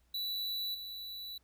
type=tone with level steps; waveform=square; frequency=3951 Hz; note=B7; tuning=in tune; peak=-35 / -42 dBFS; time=0.14-1.38 s; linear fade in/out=5 ms; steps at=0.74 s; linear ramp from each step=10 ms; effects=added 60 Hz sine -68 dBFS peak until 1.43 s + pink hiss -75 dBFS RMS until 1.43 s